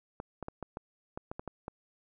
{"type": "clicks", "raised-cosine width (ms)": 1, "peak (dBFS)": -24, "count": 10, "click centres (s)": [0.201, 0.427, 0.484, 0.627, 0.771, 1.175, 1.315, 1.395, 1.477, 1.681], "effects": []}